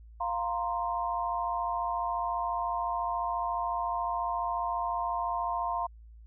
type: chord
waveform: sine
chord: F suspended fourth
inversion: none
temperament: equal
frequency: 698.5 / 932.3 / 1046.5 Hz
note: F5 / Bb5 / C6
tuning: 0 / 0 / 0 cents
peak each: -33 dBFS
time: 0.2-5.87 s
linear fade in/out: 10 ms
effects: added 56 Hz sine -48 dBFS peak until 6.26 s